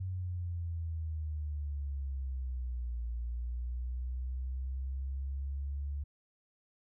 sine exponential two-way sweep, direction down then up, 93.9 to 58.27 to 71.5 Hz, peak -34 dBFS, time 0-6.04 s, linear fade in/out 10 ms, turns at 3.05 s, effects none

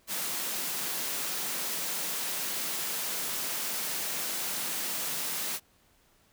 white high-pass noise, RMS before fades -33 dBFS, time 0.07-5.6 s, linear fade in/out 50 ms, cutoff 140 Hz, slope 96 dB/octave, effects pink hiss -65 dBFS RMS until 6.32 s

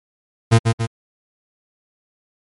40% pulse tone with echo, 114.1 Hz, A#2, 37 cents flat, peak -7 dBFS, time 0.51-0.59 s, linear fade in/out 20 ms, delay 140 ms, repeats 2, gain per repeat -5 dB, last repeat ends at 0.87 s, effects MP3 48 kbps

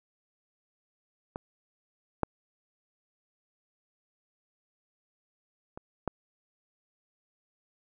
clicks, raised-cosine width 1 ms, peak -21 / -11 / -27 / -15 dBFS, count 4, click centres 1.359 / 2.233 / 5.775 / 6.077 s, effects none

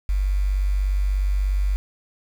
sine tone with quantisation, 48.37 Hz, G1, 22 cents flat, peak -18 dBFS, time 0.09-1.76 s, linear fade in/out 0 ms, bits 7, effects none

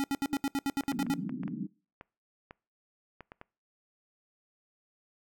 square tone bursts, 277.2 Hz, C#4, in tune, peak -28 dBFS, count 11, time 0-1.139 s, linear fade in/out 0 ms, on 39 ms, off 71 ms
sine tone with exponential growth, 297.9 Hz, D4, 25 cents sharp, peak -32 dBFS, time 0.24-0.34 s, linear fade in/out 0 ms, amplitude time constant 20 ms
clicks, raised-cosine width 0.5 ms, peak -30 dBFS, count 12, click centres 0.836 / 0.925 / 0.997 / 1.066 / 1.294 / 1.434 / 1.479 / 2.011 / 2.509 / 3.207 / 3.319 / 3.414 s
white band-pass noise, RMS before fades -36 dBFS, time 0.92-1.67 s, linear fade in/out 10 ms, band 160 to 270 Hz, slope 48 dB/octave
effects noise-tail reverb RT60 0.4 s tail -25 dB re dry

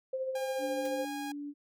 sine tone with tremolo, 523.3 Hz, C5, in tune, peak -30 dBFS, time 0.13-1.05 s, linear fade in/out 5 ms, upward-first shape sine, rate 14 Hz, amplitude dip 45%
sawtooth tone with pitch glide, 808 to 820.7 Hz, G#5 to G#5, -48 to -21 cents, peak -35 dBFS, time 0.35-1.32 s, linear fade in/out 5 ms, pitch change +27 cents, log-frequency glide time 0.69-1.1 s
sine tone, 289.2 Hz, D4, 27 cents flat, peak -37 dBFS, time 0.58-1.54 s, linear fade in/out 50 ms
white noise with exponential decay, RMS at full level -44 dBFS, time 0.85-0.94 s, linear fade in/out 2 ms, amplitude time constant 18 ms
effects none

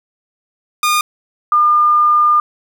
sawtooth / sine tone pair in turn, 1218 / 1206.8 Hz, D#6 / D6, -37 / +47 cents, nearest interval unison, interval 16 cents, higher first, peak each -8 dBFS, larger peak neither, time 0.83-1.01 / 1.52-2.4 s, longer second, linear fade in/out 2 ms, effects 8-bit

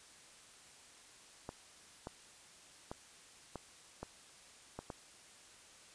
clicks, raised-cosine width 1 ms, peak -28 dBFS, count 7, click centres 1.491 / 2.071 / 2.915 / 3.557 / 4.03 / 4.79 / 4.902 s, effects white hiss -59 dBFS RMS until 5.94 s + resampled to 22050 Hz

